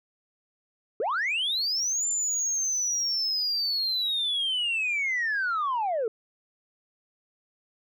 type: linear two-way sweep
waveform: sine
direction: up then down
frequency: 382.2 to 7240 to 420.2 Hz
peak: -23 dBFS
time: 1-6.08 s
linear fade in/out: 2 ms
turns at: 2.07 s
effects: tanh soft clip ceiling -22 dBFS